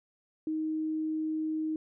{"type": "tone", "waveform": "sine", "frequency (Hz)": 313.4, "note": "D#4", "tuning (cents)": 13, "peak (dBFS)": -29, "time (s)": [0.47, 1.76], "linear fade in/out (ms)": 2, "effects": []}